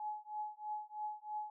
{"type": "tone with tremolo", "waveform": "sine", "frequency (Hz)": 847, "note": "G#5", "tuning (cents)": 34, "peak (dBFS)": -36, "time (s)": [0, 1.5], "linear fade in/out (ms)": 2, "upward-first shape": "triangle", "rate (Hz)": 3.1, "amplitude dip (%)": 100, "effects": []}